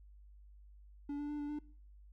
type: tone with pitch steps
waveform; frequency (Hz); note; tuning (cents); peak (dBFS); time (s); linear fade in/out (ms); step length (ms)
triangle; 287.1 / 291.9 / 295.8 / 290.9 / 297.2; D4 / D4 / D4 / D4 / D4; -39 / -10 / +13 / -16 / +21; -35; 1.09-1.59; 5; 100
effects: noise-tail reverb RT60 0.5 s tail -22 dB re dry + added 50 Hz sine -55 dBFS peak until 2.12 s